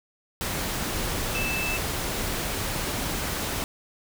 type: tone in noise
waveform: sine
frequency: 2637 Hz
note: E7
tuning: in tune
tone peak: -28 dBFS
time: 1.35-1.77 s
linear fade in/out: 0 ms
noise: pink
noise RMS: -29 dBFS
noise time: 0.41-3.64 s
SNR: -2 dB
effects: none